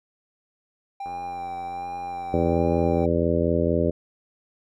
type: tone with vibrato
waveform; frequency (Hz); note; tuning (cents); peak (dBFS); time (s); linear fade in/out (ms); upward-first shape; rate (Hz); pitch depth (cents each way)
triangle; 790; G5; +13; -28; 1-3.06; 5; sine; 1.3; 28
type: click train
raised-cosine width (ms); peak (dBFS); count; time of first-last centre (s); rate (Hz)
1; -28; 175; 1.06-3.035; 88.1
type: harmonic tone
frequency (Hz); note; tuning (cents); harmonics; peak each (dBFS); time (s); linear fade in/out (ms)
84.3; E2; +39; 1 / 2 / 3 / 4 / 5 / 6 / 7; -27 / -27 / -27 / -27 / -27 / -27 / -27; 2.33-3.91; 10
effects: none